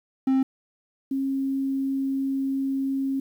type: tone pair in turn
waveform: triangle / sine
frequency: 265 / 270.3 Hz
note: C4 / C#4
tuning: +22 / -44 cents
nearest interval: unison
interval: 34 cents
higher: second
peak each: -16 / -23 dBFS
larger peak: first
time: 0.27-0.43 / 1.11-3.2 s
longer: second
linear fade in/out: 5 ms
effects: 9-bit